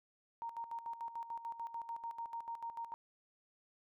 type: tone with tremolo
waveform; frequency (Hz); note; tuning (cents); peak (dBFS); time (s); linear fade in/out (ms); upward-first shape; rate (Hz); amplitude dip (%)
sine; 927; A#5; -10; -39; 0.42-2.94; 0; square; 6.8; 70
effects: none